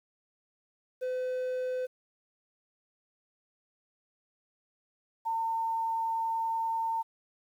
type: tone pair in turn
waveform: triangle / sine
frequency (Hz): 508 / 905.2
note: B4 / A5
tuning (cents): +49 / +49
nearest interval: minor seventh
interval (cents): 1000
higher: second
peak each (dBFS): -28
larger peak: neither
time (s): 1.01-1.87 / 5.25-7.03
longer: second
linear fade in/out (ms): 20
effects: 10-bit